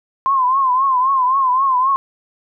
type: tone with vibrato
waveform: sine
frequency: 1046.5 Hz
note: C6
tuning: in tune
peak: -12 dBFS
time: 0.26-1.96 s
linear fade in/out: 0 ms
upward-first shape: triangle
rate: 3.8 Hz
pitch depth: 110 cents each way
effects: none